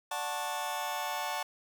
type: chord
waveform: sawtooth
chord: D major seventh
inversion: none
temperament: just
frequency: 587.3 / 734.2 / 881 / 1101.2 Hz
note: D5 / F#5 / A5 / C#6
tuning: 0 / -14 / +2 / -12 cents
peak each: -38 / -34 / -32 / -36 dBFS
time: 0.11-1.43 s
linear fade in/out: 5 ms
effects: none